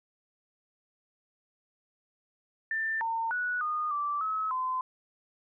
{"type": "tone with pitch steps", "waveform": "sine", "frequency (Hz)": [1783, 909, 1471, 1227, 1167, 1287, 1026], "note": ["A6", "A#5", "F#6", "D#6", "D6", "E6", "C6"], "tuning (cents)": [22, -44, -11, -25, -11, -42, -34], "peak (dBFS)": -28, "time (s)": [2.71, 4.81], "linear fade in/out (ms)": 2, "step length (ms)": 300, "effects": []}